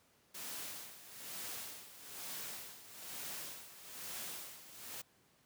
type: noise with tremolo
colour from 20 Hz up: white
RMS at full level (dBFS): -44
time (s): 0.34-5.02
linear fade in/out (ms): 10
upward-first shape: sine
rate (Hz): 1.1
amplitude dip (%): 75
effects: pink hiss -70 dBFS RMS until 5.45 s + high-pass 100 Hz 12 dB/octave